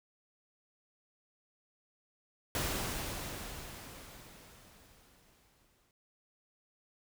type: noise with exponential decay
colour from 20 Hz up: pink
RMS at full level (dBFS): -33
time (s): 2.55-5.91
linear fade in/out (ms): 1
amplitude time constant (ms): 730
effects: none

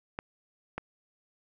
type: clicks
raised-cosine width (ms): 0.5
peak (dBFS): -19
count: 2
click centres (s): 0.189 / 0.78
effects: none

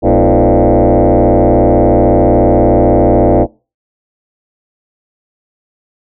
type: tone with frequency modulation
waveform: sine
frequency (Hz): 122.5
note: B2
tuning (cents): -14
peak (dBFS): -4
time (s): 0.02-3.47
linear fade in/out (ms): 50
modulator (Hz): 93.8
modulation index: 6.4
effects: noise-tail reverb RT60 0.3 s tail -22 dB re dry + tanh soft clip ceiling -1 dBFS

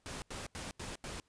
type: noise bursts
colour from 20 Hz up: pink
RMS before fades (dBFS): -43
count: 5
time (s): 0.06-1.2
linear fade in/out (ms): 0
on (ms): 160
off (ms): 85
effects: pink hiss -74 dBFS RMS until 1.28 s + resampled to 22050 Hz

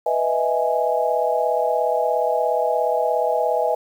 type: chord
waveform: sine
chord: E major seventh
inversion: second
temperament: equal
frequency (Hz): 493.9 / 622.3 / 659.3 / 830.6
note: B4 / D#5 / E5 / G#5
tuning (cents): 0 / 0 / 0 / 0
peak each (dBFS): -23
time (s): 0.06-3.75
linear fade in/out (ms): 5
effects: 8-bit

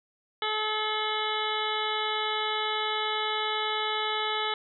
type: harmonic tone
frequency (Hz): 429.9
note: A4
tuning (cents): -40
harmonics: 1 / 2 / 3 / 4 / 5 / 7 / 8 / 9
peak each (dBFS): -35 / -33 / -33 / -38 / -36 / -35 / -36 / -37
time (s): 0.42-4.54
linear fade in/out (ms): 2
effects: none

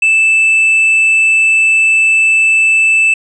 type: tone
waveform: triangle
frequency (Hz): 2637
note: E7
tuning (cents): 0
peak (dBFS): -5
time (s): 0.02-3.14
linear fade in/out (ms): 5
effects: resampled to 22050 Hz

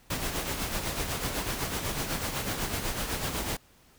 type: noise with tremolo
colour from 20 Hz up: pink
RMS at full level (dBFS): -30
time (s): 0.1-3.57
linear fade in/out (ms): 5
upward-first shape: sine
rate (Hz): 8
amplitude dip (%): 50
effects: pink hiss -60 dBFS RMS until 3.98 s

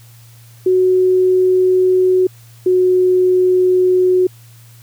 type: tone pair in turn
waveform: sine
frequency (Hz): 370 / 367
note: F#4 / F#4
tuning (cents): 0 / -14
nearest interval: unison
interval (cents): 14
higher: first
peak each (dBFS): -9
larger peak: neither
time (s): 0.66-2.27 / 2.66-4.27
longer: neither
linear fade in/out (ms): 5
effects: added 116 Hz sine -40 dBFS peak until 4.82 s + white hiss -48 dBFS RMS until 4.82 s

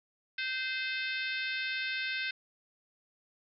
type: harmonic tone with a mistuned harmonic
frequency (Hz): 518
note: C5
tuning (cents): -17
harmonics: 3 / 4 / 5 / 6 / 7 / 8 / 9 / 10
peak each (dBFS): -36 / -39 / -38 / -46 / -41 / -45 / -48 / -50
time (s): 0.38-2.31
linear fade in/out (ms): 5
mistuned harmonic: 8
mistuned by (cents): +28
effects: none

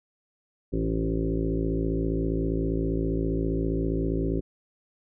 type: harmonic tone with a mistuned harmonic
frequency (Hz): 55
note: A1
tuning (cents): 0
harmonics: 1 / 2 / 3 / 5 / 6 / 7 / 8 / 9 / 10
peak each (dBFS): -29 / -35 / -31 / -30 / -35 / -31 / -42 / -39 / -44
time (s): 0.72-4.41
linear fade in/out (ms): 20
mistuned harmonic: 6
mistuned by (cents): +23
effects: none

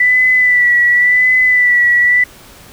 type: tone with vibrato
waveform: sine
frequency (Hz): 1975.5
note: B6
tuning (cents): 0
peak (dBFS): -7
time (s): 0-2.24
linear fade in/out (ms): 5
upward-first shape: sine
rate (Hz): 0.92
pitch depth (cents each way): 36
effects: pink hiss -39 dBFS RMS until 2.72 s

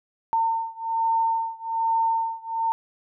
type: beating tone pair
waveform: sine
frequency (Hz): 906 / 907.2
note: A#5 / A#5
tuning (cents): -50 / -47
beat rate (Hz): 1.2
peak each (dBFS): -24 / -25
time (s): 0.33-2.72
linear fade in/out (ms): 0
effects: none

